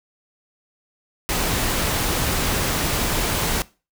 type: noise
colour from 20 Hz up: pink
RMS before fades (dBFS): -22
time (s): 1.29-3.62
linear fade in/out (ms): 0
effects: noise-tail reverb RT60 0.3 s tail -20 dB re dry